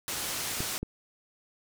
white low-pass noise, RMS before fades -34 dBFS, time 0.08-0.78 s, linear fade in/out 0 ms, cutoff 11000 Hz, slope 12 dB/octave
clicks, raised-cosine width 3 ms, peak -20 dBFS, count 2, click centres 0.605 / 0.83 s
effects none

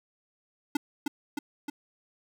square tone with echo, 291.6 Hz, D4, 12 cents flat, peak -24 dBFS, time 0.75-0.77 s, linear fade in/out 5 ms, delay 310 ms, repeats 3, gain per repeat -3 dB, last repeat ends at 1.7 s, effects none

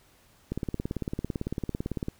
click train, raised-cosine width 3 ms, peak -17 dBFS, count 29, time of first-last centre 0.52-2.084 s, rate 17.9 Hz, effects pink hiss -61 dBFS RMS until 2.19 s

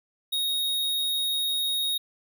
square tone, 3751 Hz, A#7, 10 cents sharp, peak -25 dBFS, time 0.32-1.98 s, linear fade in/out 10 ms, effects none

